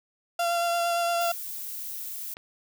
35% pulse tone with vibrato, 687 Hz, F5, 29 cents flat, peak -22 dBFS, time 0.39-1.32 s, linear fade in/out 5 ms, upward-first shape sine, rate 8.7 Hz, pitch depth 13 cents each way
violet noise, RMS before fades -36 dBFS, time 1.21-2.34 s, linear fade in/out 2 ms
click, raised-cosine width 0.3 ms, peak -26 dBFS, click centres 2.369 s
effects none

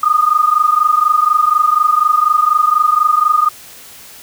sine tone pair together, 1214.9 / 1239 Hz, D#6 / D#6, -42 / -8 cents, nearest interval unison, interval 34 cents, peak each -12 dBFS, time 0.03-3.49 s, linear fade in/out 5 ms, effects white hiss -37 dBFS RMS until 4.22 s

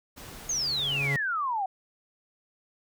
pink noise, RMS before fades -44 dBFS, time 0.16-1.09 s, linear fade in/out 20 ms
45% pulse tone with exponential growth, 140 Hz, C#3, 18 cents sharp, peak -26 dBFS, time 0.19-1.16 s, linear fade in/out 0 ms, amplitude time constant 210 ms
sine exponential sweep, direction down, 6645 to 740 Hz, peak -26 dBFS, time 0.49-1.66 s, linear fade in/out 5 ms
effects none

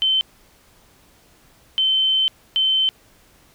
sine tone bursts at uneven times, 3082 Hz, G7, 30 cents flat, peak -15 dBFS, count 3, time 0.02-0.21 / 1.78-2.28 / 2.56-2.89 s, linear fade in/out 0 ms, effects pink hiss -54 dBFS RMS until 3.54 s

